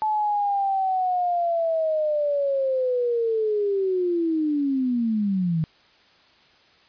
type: linear sweep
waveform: sine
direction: down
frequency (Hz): 868 to 154.8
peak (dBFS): -20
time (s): 0.02-5.64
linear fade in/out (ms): 0
effects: white hiss -56 dBFS RMS until 6.88 s + resampled to 11025 Hz